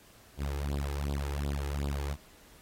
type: tone with flanger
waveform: sawtooth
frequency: 70.9 Hz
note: C#2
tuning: 40 cents sharp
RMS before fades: -33 dBFS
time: 0.37-2.17 s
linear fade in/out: 50 ms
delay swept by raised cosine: 0.23 to 2.43 ms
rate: 2.7 Hz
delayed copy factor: +0.8
effects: pink hiss -58 dBFS RMS until 2.61 s + AAC 48 kbps